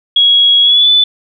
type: tone with pitch glide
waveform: sine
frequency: 3322 to 3491 Hz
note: G#7 to A7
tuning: 0 to -14 cents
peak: -5 dBFS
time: 0.16-1.04 s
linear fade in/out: 5 ms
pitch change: +86 cents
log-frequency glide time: 0.62-0.89 s
effects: none